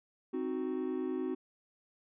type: chord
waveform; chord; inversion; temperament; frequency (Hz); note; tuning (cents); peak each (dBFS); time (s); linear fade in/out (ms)
triangle; C diminished; none; equal; 261.6 / 311.1 / 370; C4 / Eb4 / Gb4; 0 / 0 / 0; -35 / -37 / -34; 0.33-1.35; 10
effects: resampled to 8000 Hz